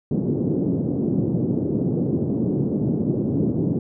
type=band-pass noise; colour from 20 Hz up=pink; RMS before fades=-22 dBFS; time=0.11-3.79 s; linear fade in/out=2 ms; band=130 to 390 Hz; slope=24 dB/octave; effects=none